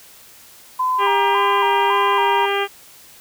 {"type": "tone with vibrato", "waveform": "sine", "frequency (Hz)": 980, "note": "B5", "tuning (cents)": -14, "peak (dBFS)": -16, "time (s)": [0.79, 2.46], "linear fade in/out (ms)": 10, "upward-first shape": "square", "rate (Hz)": 1.8, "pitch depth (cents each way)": 65}
{"type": "harmonic tone", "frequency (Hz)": 399.7, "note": "G4", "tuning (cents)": 34, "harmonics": [1, 2, 3, 4, 5, 6, 7, 8], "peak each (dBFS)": [-21, -24, -26, -27, -28, -29, -29, -30], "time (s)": [0.98, 2.68], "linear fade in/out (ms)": 50}
{"effects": ["white hiss -45 dBFS RMS until 3.2 s"]}